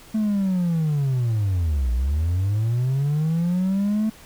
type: linear two-way sweep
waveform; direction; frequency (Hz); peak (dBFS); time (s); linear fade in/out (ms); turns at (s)
triangle; down then up; 220.9 to 57.8 to 220.9; -16; 0.14-4.1; 10; 1.92
effects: tanh soft clip ceiling -13 dBFS + pink hiss -47 dBFS RMS until 4.25 s